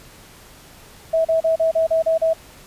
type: tone bursts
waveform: sine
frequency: 649 Hz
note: E5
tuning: 27 cents flat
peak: -14 dBFS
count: 8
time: 1.13-2.335 s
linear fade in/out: 10 ms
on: 120 ms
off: 35 ms
effects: pink hiss -45 dBFS RMS until 2.66 s + resampled to 32000 Hz